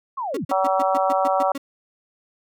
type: linear sweep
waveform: sine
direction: down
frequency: 1130 to 102.4 Hz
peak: -24 dBFS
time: 0.17-0.45 s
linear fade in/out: 10 ms
type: tone bursts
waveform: 35% pulse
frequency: 277.2 Hz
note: C#4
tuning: in tune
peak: -25 dBFS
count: 9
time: 0.34-1.579 s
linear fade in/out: 5 ms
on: 31 ms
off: 120 ms
type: harmonic tone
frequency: 190 Hz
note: F#3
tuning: 46 cents sharp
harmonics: 3 / 4 / 5 / 6 / 7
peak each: -22 / -21 / -26 / -27 / -28 dBFS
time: 0.51-1.52 s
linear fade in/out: 2 ms
effects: none